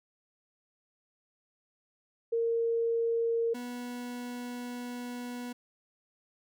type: tone pair in turn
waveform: sine / 40% pulse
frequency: 461.5 / 244.5 Hz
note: A#4 / B3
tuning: -17 / -17 cents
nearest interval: major seventh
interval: 1100 cents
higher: first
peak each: -26 / -36 dBFS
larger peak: first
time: 2.32-3.54 / 3.54-5.53 s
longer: second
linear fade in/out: 10 ms
effects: none